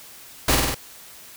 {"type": "noise with echo", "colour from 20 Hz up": "pink", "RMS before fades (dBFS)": -18, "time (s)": [0.48, 0.55], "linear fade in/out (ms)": 5, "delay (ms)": 49, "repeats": 4, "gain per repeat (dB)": -2, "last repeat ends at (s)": 0.746, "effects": ["white hiss -44 dBFS RMS until 1.36 s"]}